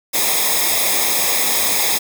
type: noise with comb filter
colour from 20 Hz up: white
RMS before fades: -17 dBFS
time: 0.13-1.99 s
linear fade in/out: 20 ms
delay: 0.68 ms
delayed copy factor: -0.75
effects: none